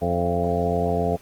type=harmonic tone with a mistuned harmonic; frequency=87.31 Hz; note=F2; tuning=in tune; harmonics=1 / 2 / 3 / 4 / 5 / 6 / 7 / 8 / 9; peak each=-28 / -27 / -31 / -36 / -26 / -29 / -36 / -25 / -34 dBFS; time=0.01-1.17 s; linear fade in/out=20 ms; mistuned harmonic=8; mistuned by=-36 cents; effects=pink hiss -51 dBFS RMS until 1.21 s + Opus 24 kbps